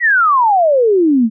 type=exponential sweep; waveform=sine; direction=down; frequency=1991 to 212.6 Hz; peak=-8 dBFS; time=0-1.3 s; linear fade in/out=50 ms; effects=none